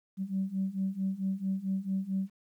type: beating tone pair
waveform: sine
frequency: 189.5 / 194 Hz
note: F#3 / G3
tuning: +42 / -18 cents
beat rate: 4.5 Hz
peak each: -33 / -31 dBFS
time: 0.17-2.3 s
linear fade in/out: 50 ms
effects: tanh soft clip ceiling -22 dBFS + 11-bit